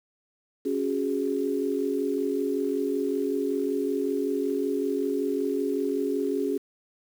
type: chord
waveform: sine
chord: C# suspended fourth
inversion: none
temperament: equal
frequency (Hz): 277.2 / 370 / 415.3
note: C#4 / F#4 / G#4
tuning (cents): 0 / 0 / 0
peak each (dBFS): -28 / -30 / -28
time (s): 0.65-6.58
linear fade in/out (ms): 10
effects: 8-bit